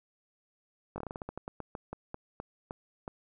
slowing click train, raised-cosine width 1 ms, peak -24 dBFS, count 18, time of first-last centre 0.96-3.079 s, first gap 20 ms, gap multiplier 1.2, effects none

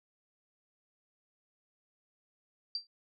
sine tone with exponential decay, 4699 Hz, D8, in tune, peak -29 dBFS, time 2.75-2.87 s, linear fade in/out 2 ms, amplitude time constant 25 ms, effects none

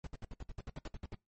brown noise bursts, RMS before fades -42 dBFS, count 13, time 0.04-1.148 s, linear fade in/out 2 ms, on 28 ms, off 62 ms, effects noise-tail reverb RT60 0.2 s tail -24 dB re dry + MP3 32 kbps

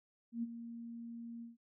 sine tone with ADSR envelope, 233.1 Hz, A#3, in tune, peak -33 dBFS, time 0.32-1.57 s, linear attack 110 ms, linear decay 28 ms, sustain -11 dB, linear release 150 ms, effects none

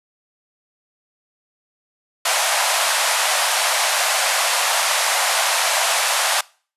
pink band-pass noise, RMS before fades -19 dBFS, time 2.25-6.41 s, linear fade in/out 5 ms, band 600 to 12000 Hz, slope 48 dB/octave, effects noise-tail reverb RT60 0.4 s tail -23 dB re dry + resampled to 32000 Hz

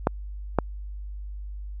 clicks, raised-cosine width 1 ms, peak -5 dBFS, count 2, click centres 0.071 / 0.587 s, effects added 50 Hz sine -33 dBFS peak until 1.8 s

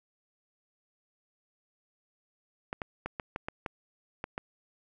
clicks, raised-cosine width 0.5 ms, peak -19 dBFS, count 9, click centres 2.729 / 2.818 / 3.06 / 3.198 / 3.361 / 3.485 / 3.662 / 4.241 / 4.379 s, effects none

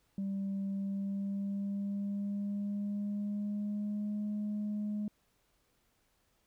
sine tone with pitch glide, 196 to 208.9 Hz, G3 to G#3, 0 to +10 cents, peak -31 dBFS, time 0.18-5.08 s, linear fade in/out 2 ms, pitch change +110 cents, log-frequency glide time 0.67-4.25 s, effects tanh soft clip ceiling -31 dBFS + pink hiss -74 dBFS RMS until 6.46 s

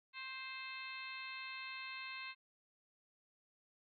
harmonic tone with a mistuned harmonic, 523.3 Hz, C5, in tune, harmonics 2 / 3 / 4 / 5 / 6 / 7 / 8, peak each -52 / -54 / -50 / -49 / -60 / -56 / -54 dBFS, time 0.13-2.35 s, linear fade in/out 50 ms, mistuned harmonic 2, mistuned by +17 cents, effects none

